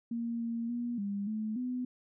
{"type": "tone with pitch steps", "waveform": "sine", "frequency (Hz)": [233.2, 231.7, 239.4, 201.1, 216.5, 250.3], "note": ["A#3", "A#3", "A#3", "G3", "A3", "B3"], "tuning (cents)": [1, -10, 46, 44, -28, 23], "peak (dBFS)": -32, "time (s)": [0.11, 1.85], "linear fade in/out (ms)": 5, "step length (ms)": 290, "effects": []}